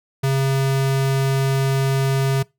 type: tone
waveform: square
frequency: 135.3 Hz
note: C#3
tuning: 42 cents flat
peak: -17 dBFS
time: 0.23-2.43 s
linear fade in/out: 10 ms
effects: noise-tail reverb RT60 0.2 s tail -22 dB re dry